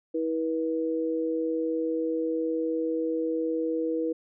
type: tone pair together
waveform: sine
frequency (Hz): 323 / 484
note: E4 / B4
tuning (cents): -35 / -35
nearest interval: perfect fifth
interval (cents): 700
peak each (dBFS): -28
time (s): 0.14-4.13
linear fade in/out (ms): 10
effects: none